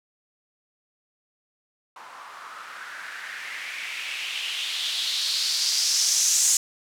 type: noise with low-pass filter sweep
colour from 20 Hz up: violet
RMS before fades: -27 dBFS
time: 1.96-6.57 s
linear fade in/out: 2 ms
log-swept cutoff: 1000 to 7100 Hz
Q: 3.4
effects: none